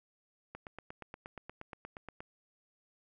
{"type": "click train", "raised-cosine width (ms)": 0.5, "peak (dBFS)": -29, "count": 15, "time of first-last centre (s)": [0.55, 2.205], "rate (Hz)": 8.46, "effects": []}